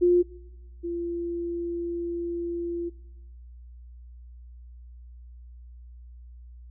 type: tone pair in turn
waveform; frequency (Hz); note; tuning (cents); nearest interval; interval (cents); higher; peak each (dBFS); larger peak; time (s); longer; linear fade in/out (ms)
sine; 353.2 / 342.9; F4 / F4; +20 / -32; minor second; 52; first; -16 / -28; first; 0.01-0.23 / 0.83-2.9; second; 20
effects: noise-tail reverb RT60 1.0 s tail -21 dB re dry + added 60 Hz sine -43 dBFS peak until 6.7 s